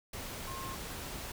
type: tone in noise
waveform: sine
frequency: 1069 Hz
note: C6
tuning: 37 cents sharp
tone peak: -42 dBFS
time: 0.47-0.75 s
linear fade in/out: 5 ms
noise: pink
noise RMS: -42 dBFS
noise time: 0.13-1.32 s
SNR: -3 dB
effects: none